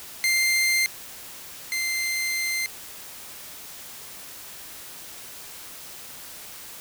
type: tone pair in turn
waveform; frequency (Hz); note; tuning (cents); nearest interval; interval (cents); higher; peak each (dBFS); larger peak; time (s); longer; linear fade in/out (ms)
sawtooth; 2095 / 2085; C7 / C7; +2 / -7; unison; 9; first; -16 / -21; first; 0.24-0.86 / 1.72-2.66; second; 0
effects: white hiss -41 dBFS RMS until 6.8 s